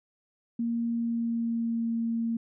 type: tone with pitch glide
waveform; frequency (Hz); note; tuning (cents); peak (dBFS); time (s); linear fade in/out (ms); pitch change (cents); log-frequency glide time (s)
sine; 233.1 to 229.8; A#3 to A#3; 0 to -25; -26; 0.59-2.37; 5; -25; 0.91-1.92
effects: none